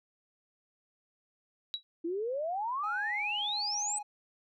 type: tone with exponential decay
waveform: sine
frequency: 3887 Hz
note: B7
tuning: 28 cents flat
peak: -28 dBFS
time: 1.74-1.83 s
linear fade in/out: 0 ms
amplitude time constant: 18 ms
type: exponential sweep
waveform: sine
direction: up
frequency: 322.1 to 8320 Hz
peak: -31 dBFS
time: 2.04-3.99 s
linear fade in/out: 10 ms
type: tone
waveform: triangle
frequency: 830.6 Hz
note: G#5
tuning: in tune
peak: -36 dBFS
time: 2.83-4.03 s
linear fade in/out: 10 ms
effects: none